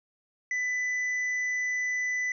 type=tone with hard clipping; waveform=sine; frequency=1995 Hz; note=B6; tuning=17 cents sharp; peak=-28 dBFS; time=0.51-2.32 s; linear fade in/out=2 ms; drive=4 dB; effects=resampled to 22050 Hz